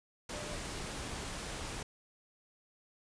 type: tone in noise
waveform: sine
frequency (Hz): 598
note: D5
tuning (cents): +31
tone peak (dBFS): -46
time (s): 0.33-0.55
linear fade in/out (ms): 5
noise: pink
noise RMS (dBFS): -41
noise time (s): 0.29-1.83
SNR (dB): -8
effects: resampled to 22050 Hz